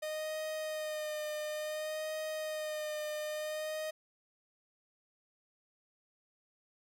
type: tone with vibrato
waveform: 45% pulse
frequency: 615 Hz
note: D#5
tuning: 20 cents flat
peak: -36 dBFS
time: 0.02-3.91 s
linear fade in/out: 10 ms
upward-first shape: sine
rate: 0.57 Hz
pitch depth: 25 cents each way
effects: none